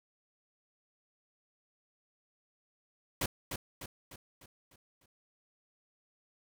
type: noise with echo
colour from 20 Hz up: pink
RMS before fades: -32 dBFS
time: 3.21-3.26 s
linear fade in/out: 5 ms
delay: 300 ms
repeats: 6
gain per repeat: -6 dB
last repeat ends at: 5.06 s
effects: none

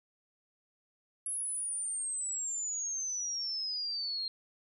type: exponential sweep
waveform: sine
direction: down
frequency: 10870 to 4186 Hz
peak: -33 dBFS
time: 1.26-4.28 s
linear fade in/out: 2 ms
effects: none

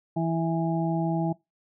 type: harmonic tone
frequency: 164.81 Hz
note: E3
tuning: in tune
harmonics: 1 / 2 / 4 / 5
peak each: -26 / -29 / -32 / -33 dBFS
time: 0.16-1.33 s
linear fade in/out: 10 ms
effects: noise-tail reverb RT60 0.2 s tail -22 dB re dry

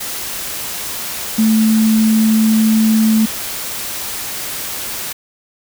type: tone in noise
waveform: sine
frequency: 220 Hz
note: A3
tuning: in tune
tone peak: -9 dBFS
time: 1.38-3.26 s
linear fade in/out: 10 ms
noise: white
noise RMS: -24 dBFS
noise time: 0-5.13 s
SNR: +12 dB
effects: none

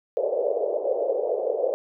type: band-pass noise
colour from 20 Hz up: white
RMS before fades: -25 dBFS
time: 0.17-1.74 s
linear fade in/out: 0 ms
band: 440 to 590 Hz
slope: 48 dB/octave
effects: none

